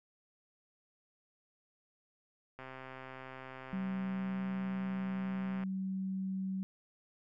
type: click train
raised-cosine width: 0.5 ms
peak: -32 dBFS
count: 400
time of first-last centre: 2.59-5.636 s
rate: 131 Hz
type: tone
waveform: sine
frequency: 190.4 Hz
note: F#3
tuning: 50 cents sharp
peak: -34 dBFS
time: 3.73-6.63 s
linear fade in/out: 0 ms
effects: none